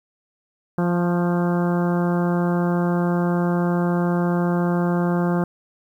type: harmonic tone with a mistuned harmonic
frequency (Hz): 174.61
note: F3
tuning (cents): 0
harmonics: 1 / 2 / 3 / 4 / 5 / 6 / 7 / 8 / 9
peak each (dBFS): -19 / -25 / -29 / -31 / -33 / -35 / -36 / -37 / -38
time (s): 0.78-5.44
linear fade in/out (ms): 2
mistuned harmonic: 6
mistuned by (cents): +28
effects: 9-bit